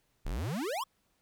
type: exponential sweep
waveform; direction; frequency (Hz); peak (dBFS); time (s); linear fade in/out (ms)
square; up; 30 to 1164; -33; 0.25-0.84; 10
effects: pink hiss -74 dBFS RMS until 1.21 s